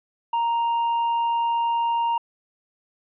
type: tone with hard clipping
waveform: sine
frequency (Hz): 932.3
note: A#5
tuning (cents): 0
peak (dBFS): -21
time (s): 0.33-2.18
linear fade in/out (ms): 5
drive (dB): 3
effects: resampled to 8000 Hz